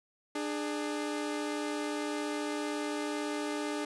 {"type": "tone pair together", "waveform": "sawtooth", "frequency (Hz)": [297.5, 415.3], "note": ["D4", "G#4"], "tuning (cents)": [22, 0], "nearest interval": "tritone", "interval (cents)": 578, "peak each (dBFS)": [-30, -34], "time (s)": [0.35, 3.85], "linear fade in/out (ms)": 5, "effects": ["resampled to 24000 Hz"]}